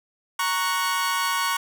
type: chord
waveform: sawtooth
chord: F# major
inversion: first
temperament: equal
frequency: 932.3 / 1108.7 / 1480 Hz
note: A#5 / C#6 / F#6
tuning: 0 / 0 / 0 cents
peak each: -24 / -21 / -25 dBFS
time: 0.39-1.57 s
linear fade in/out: 5 ms
effects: none